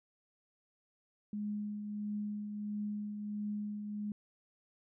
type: tone with tremolo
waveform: sine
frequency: 208.3 Hz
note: G#3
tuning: 5 cents sharp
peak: -34 dBFS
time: 1.33-4.12 s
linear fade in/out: 2 ms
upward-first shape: triangle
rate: 1.5 Hz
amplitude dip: 45%
effects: none